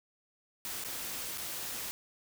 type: noise with dropouts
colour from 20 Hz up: white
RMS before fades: -39 dBFS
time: 0.65-1.91 s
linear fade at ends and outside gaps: 0 ms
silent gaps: 0.839-0.848 / 1.375-1.381 s
effects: none